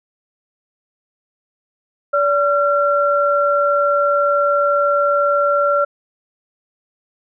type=tone pair together; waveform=sine; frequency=575.6 / 1367 Hz; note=D5 / F6; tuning=-35 / -37 cents; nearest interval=octave + minor third; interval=1498 cents; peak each=-15 / -16 dBFS; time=2.13-5.85 s; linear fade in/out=10 ms; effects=none